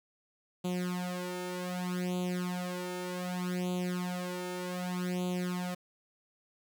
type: tone with flanger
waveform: sawtooth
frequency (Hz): 180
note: F#3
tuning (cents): -47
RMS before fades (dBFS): -35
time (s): 0.64-5.75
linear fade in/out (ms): 10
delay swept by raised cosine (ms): 0.28 to 2.28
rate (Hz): 0.65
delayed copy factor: +0.9
effects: 10-bit